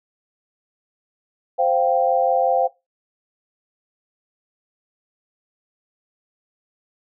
sine chord, C suspended fourth, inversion none, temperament equal, 523.3 / 698.5 / 784 Hz, C5 / F5 / G5, 0 / 0 / 0 cents, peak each -20 dBFS, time 1.58-2.68 s, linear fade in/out 20 ms, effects noise-tail reverb RT60 0.2 s tail -17 dB re dry

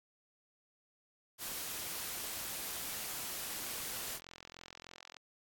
white noise, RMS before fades -41 dBFS, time 1.38-4.2 s, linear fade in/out 50 ms
click train, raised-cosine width 0.2 ms, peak -31 dBFS, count 68, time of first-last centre 3.62-5.167 s, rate 43.3 Hz
effects AAC 64 kbps

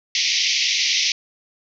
white band-pass noise, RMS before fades -20 dBFS, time 0.15-1.12 s, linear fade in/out 2 ms, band 2000 to 6100 Hz, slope 96 dB/octave, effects none

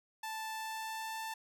sawtooth tone with pitch glide, 880 to 887.1 Hz, A5 to A5, 0 to +14 cents, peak -35 dBFS, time 0.23-1.34 s, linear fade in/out 5 ms, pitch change +14 cents, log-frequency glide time 0.53-1.19 s, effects none

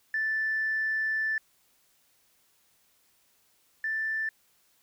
sine tone pair in turn, 1760 / 1767.2 Hz, A6 / A6, 0 / +7 cents, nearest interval unison, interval 7 cents, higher second, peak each -25 / -27 dBFS, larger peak first, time 0.14-1.38 / 3.84-4.29 s, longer first, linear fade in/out 2 ms, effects tanh soft clip ceiling -21 dBFS + white hiss -67 dBFS RMS until 4.82 s

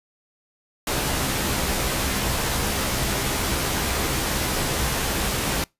pink noise with comb filter, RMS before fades -24 dBFS, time 0.87-5.64 s, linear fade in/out 2 ms, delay 15 ms, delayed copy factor +0.5, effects noise-tail reverb RT60 0.2 s tail -25 dB re dry + resampled to 32000 Hz

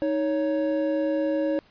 triangle tone pair together, 312.6 / 557 Hz, D#4 / C#5, +8 / +8 cents, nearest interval minor seventh, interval 1000 cents, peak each -23 dBFS, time 0.02-1.59 s, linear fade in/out 0 ms, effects pink hiss -58 dBFS RMS until 1.7 s + resampled to 11025 Hz

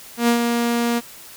sawtooth tone with ADSR envelope, 236.2 Hz, A#3, 23 cents sharp, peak -9 dBFS, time 0.17-1.01 s, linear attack 110 ms, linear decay 100 ms, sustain -5 dB, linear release 33 ms, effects white hiss -41 dBFS RMS until 1.36 s

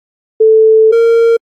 sine / triangle tone pair in turn, 440 / 461 Hz, A4 / A#4, 0 / -19 cents, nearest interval minor second, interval 81 cents, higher second, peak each -3 dBFS, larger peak neither, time 0.4-0.92 / 0.92-1.37 s, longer first, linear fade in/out 10 ms, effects AAC 64 kbps

